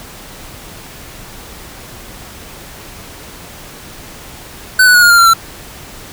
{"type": "tone with pitch steps", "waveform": "square", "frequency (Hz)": [1509, 1480.5, 1452.6, 1425.1, 1398.2, 1371.8, 1345.9], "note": ["F#6", "F#6", "F#6", "F6", "F6", "F6", "E6"], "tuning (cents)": [34, 1, -32, 35, 2, -31, 36], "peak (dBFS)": -5, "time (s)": [4.79, 5.336], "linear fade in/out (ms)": 5, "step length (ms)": 78, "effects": ["pink hiss -33 dBFS RMS until 6.12 s"]}